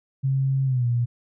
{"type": "tone with pitch glide", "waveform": "sine", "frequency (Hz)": [134.7, 120], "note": ["C#3", "B2"], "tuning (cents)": [-49, -49], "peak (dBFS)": -19, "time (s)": [0.23, 1.06], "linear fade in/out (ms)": 20, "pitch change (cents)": -200, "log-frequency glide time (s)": [0.65, 0.86], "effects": []}